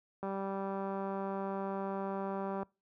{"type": "click train", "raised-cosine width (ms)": 1, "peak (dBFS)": -25, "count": 469, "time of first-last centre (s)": [0.23, 2.63], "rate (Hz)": 195, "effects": ["noise-tail reverb RT60 0.3 s tail -26 dB re dry", "high-pass 80 Hz 12 dB/octave"]}